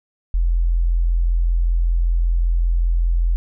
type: tone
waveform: sine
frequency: 42.6 Hz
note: F1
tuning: 42 cents flat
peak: -14 dBFS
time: 0.34-3.36 s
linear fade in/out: 0 ms
effects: none